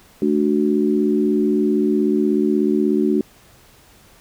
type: chord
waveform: sine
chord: D major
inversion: second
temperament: equal with one note detuned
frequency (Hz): 217 / 293.7 / 370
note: A3 / D4 / F#4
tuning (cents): -24 / 0 / 0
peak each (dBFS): -19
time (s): 0.22-3.21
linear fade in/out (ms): 2
effects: pink hiss -50 dBFS RMS until 4.2 s